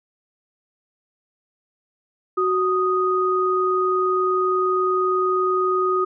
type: tone pair together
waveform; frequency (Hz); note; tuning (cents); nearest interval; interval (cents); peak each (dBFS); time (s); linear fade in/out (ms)
sine; 371.8 / 1243.4; F#4 / D#6; +8 / -2; octave + major sixth; 2090; -20; 2.37-6.05; 10
effects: none